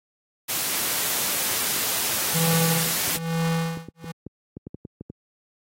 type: noise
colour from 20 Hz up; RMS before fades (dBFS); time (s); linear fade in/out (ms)
white; -25; 0.48-3.18; 20
type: tone with tremolo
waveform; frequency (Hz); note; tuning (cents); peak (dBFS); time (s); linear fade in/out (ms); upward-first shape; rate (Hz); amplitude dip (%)
square; 164.81; E3; 0; -21; 2.34-4.12; 10; sine; 1.1; 100
type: clicks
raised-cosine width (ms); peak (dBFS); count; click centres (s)
3; -22; 12; 3.08 / 3.158 / 3.772 / 3.886 / 4.043 / 4.266 / 4.569 / 4.669 / 4.745 / 4.851 / 5.01 / 5.1
effects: high-pass 100 Hz 12 dB/octave + AAC 48 kbps